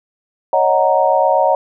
sine chord, D# minor seventh, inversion third, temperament equal, 554.4 / 622.3 / 740 / 932.3 Hz, C#5 / D#5 / F#5 / A#5, 0 / 0 / 0 / 0 cents, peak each -16 dBFS, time 0.53-1.55 s, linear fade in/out 2 ms, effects none

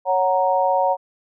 sine chord, F# major, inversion second, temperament equal, 554.4 / 740 / 932.3 Hz, C#5 / F#5 / A#5, 0 / 0 / 0 cents, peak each -20 dBFS, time 0.05-0.97 s, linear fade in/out 50 ms, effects none

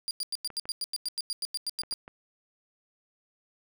35% pulse tone bursts, 4798 Hz, D8, 36 cents sharp, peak -28 dBFS, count 16, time 0.08-1.939 s, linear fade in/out 0 ms, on 29 ms, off 93 ms
clicks, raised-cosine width 0.5 ms, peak -29 dBFS, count 5, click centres 0.503 / 0.655 / 1.835 / 1.925 / 2.079 s
effects none

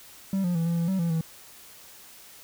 triangle tone with pitch steps, 193.8 / 176.5 / 165.5 / 169.3 / 168.1 / 190.7 / 168.8 / 162.4 Hz, G3 / F3 / E3 / E3 / E3 / G3 / E3 / E3, -20 / +19 / +7 / +46 / +34 / -47 / +41 / -26 cents, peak -21 dBFS, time 0.33-1.21 s, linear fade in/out 2 ms, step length 110 ms, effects white hiss -49 dBFS RMS until 2.43 s

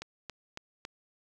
click train, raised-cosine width 0.2 ms, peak -22 dBFS, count 4, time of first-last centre 0.02-0.851 s, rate 3.61 Hz, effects none

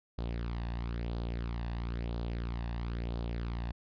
sawtooth tone with flanger, 58.27 Hz, A#1, in tune, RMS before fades -36 dBFS, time 0.18-3.72 s, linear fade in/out 5 ms, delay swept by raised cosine 0.23 to 1.13 ms, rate 1 Hz, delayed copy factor +0.55, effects resampled to 11025 Hz

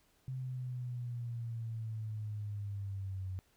sine linear sweep, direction down, 130.81 to 92.5 Hz, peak -37 dBFS, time 0.28-3.39 s, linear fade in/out 0 ms, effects pink hiss -71 dBFS RMS until 3.56 s

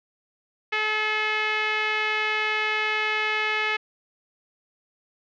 5% pulse tone with low-pass filter, 429.5 Hz, A4, 42 cents flat, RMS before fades -25 dBFS, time 0.72-3.77 s, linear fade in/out 10 ms, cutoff 2300 Hz, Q 2.3, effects none

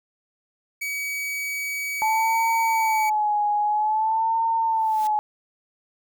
45% pulse tone, 2270 Hz, C#7, 41 cents sharp, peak -26 dBFS, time 0.81-3.1 s, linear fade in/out 10 ms
sine tone with vibrato, 869 Hz, A5, 22 cents flat, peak -19 dBFS, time 2.02-5.19 s, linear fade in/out 0 ms, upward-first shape sine, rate 0.51 Hz, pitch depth 77 cents each way
white noise with exponential growth, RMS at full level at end -38 dBFS, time 4.61-5.07 s, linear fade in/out 0 ms, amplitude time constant 98 ms
effects none

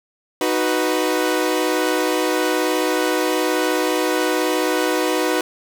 sawtooth chord, B major, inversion first, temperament equal, 311.1 / 370 / 493.9 Hz, D#4 / F#4 / B4, 0 / 0 / 0 cents, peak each -18 dBFS, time 0.41-5.41 s, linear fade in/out 2 ms, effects none

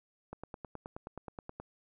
click train, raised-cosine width 1 ms, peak -28 dBFS, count 13, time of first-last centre 0.33-1.6 s, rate 9.45 Hz, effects none

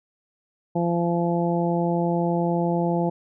harmonic tone, 171.5 Hz, F3, 31 cents flat, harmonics 1 / 2 / 3 / 4 / 5, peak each -23 / -26 / -28 / -29 / -30 dBFS, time 0.75-3.1 s, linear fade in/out 10 ms, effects none

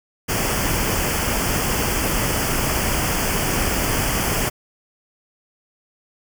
pink band-stop noise, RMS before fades -21 dBFS, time 0.28-4.5 s, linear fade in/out 20 ms, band 3300 to 4600 Hz, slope 96 dB/octave, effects none

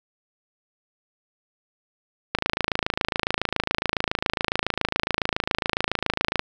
click train, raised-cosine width 0.3 ms, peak -5 dBFS, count 111, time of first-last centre 2.35-6.394 s, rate 27.2 Hz, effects none

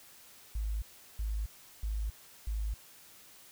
sine tone bursts, 53 Hz, G#1, 36 cents sharp, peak -31 dBFS, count 4, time 0.55-2.74 s, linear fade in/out 5 ms, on 270 ms, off 370 ms, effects white hiss -56 dBFS RMS until 3.51 s

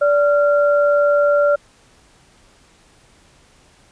sine tone pair together, 580.2 / 1380 Hz, D5 / F6, -21 / -21 cents, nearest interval octave + minor third, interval 1500 cents, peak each -12 / -20 dBFS, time 0.01-1.56 s, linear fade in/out 10 ms, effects pink hiss -52 dBFS RMS until 3.91 s + resampled to 22050 Hz

